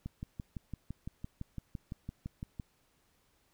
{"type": "click train", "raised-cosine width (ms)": 5, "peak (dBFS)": -27, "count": 16, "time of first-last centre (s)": [0.06, 2.598], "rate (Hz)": 5.91, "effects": ["pink hiss -72 dBFS RMS until 3.53 s"]}